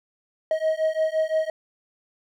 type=beating tone pair; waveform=triangle; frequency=630 / 635.8 Hz; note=D#5 / D#5; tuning=+21 / +37 cents; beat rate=5.8 Hz; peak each=-22 dBFS; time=0.51-1.5 s; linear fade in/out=2 ms; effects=none